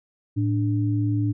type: tone pair together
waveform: sine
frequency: 110 / 293.7 Hz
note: A2 / D4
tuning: 0 / 0 cents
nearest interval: octave + perfect fourth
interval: 1700 cents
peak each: -21 / -25 dBFS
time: 0.36-1.33 s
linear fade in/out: 20 ms
effects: none